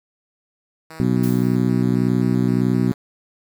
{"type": "tone with vibrato", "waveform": "5% pulse", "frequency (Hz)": 150.5, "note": "D3", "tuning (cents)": 43, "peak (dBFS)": -25, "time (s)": [0.9, 2.94], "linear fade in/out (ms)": 5, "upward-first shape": "square", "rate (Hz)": 3.8, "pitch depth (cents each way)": 110}
{"type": "harmonic tone", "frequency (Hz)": 61.74, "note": "B1", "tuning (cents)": 0, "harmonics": [2, 3, 4, 5, 6], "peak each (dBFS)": [-21, -20, -20, -26, -27], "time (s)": [1, 2.92], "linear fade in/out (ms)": 0}
{"type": "noise with exponential decay", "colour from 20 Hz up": "blue", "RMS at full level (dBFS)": -33, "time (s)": [1.23, 1.83], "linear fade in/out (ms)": 5, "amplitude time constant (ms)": 130}
{"effects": []}